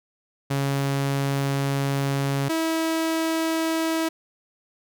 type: tone pair in turn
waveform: sawtooth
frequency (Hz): 138.59 / 324.1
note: C#3 / E4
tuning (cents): 0 / -29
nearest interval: octave + minor third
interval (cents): 1471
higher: second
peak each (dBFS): -18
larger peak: neither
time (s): 0.5-2.49 / 2.49-4.09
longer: first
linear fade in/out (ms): 10
effects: none